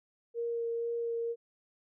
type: tone with vibrato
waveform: sine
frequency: 466.2 Hz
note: A#4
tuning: in tune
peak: -31 dBFS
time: 0.34-1.36 s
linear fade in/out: 50 ms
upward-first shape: sine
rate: 2.1 Hz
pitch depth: 10 cents each way
effects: none